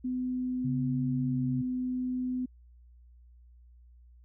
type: tone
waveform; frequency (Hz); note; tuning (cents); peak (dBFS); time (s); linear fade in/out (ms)
sine; 252.9; B3; +41; -29; 0.04-2.46; 10
type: tone with pitch glide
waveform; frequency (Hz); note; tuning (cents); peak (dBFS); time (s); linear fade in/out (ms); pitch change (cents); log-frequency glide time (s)
sine; 136.7 to 133.58; C#3 to C3; -24 to +36; -30; 0.64-1.62; 10; -40; 1.26-1.38
effects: added 60 Hz sine -53 dBFS peak until 4.24 s